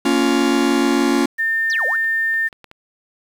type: chord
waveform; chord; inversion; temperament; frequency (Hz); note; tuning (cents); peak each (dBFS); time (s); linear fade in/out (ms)
45% pulse; Bb minor; none; just; 233.1 / 279.7 / 349.6; Bb3 / Db4 / F4; 0 / +16 / +2; -20 / -17 / -19; 0.05-1.26; 5
type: tone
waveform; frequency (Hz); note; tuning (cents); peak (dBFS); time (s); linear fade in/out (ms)
sine; 1800; A6; +39; -16; 1.38-2.49; 20
type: exponential two-way sweep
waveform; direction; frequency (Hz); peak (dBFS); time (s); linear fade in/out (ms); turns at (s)
sine; down then up; 6170 to 466.3 to 1649; -25; 1.7-1.96; 0; 1.86
type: clicks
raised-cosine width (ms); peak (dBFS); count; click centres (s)
0.3; -24; 5; 2.044 / 2.341 / 2.528 / 2.643 / 2.714
effects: low-pass 10000 Hz 12 dB/octave + 7-bit